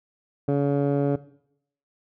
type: tone with low-pass filter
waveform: 15% pulse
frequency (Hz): 141.8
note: C#3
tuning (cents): +40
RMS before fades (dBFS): -22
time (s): 0.48-1.16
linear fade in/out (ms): 5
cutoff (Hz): 630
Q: 0.96
effects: noise-tail reverb RT60 0.7 s tail -18 dB re dry